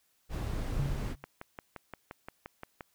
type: noise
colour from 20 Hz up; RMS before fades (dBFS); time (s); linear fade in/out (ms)
brown; -34; 0.29-1.16; 50
type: tone with exponential decay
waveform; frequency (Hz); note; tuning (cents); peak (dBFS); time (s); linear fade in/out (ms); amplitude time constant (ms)
sine; 138.59; C#3; 0; -27; 0.79-1.25; 2; 100
type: click train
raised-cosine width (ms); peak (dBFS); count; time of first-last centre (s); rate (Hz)
0.5; -26; 10; 1.24-2.808; 5.74
effects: white hiss -72 dBFS RMS until 2.94 s